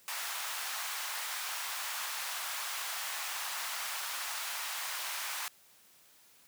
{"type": "high-pass noise", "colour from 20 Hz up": "pink", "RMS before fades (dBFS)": -38, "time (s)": [0.08, 5.48], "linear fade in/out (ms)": 0, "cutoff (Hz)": 880, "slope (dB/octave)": 24, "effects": ["white hiss -62 dBFS RMS until 6.47 s", "high-pass 80 Hz 12 dB/octave"]}